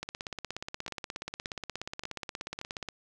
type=two click trains; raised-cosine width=0.2 ms; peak=-19 / -21 dBFS; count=49 / 4; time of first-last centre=0.03-2.887 / 0.88-2.614 s; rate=16.8 / 1.73 Hz; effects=none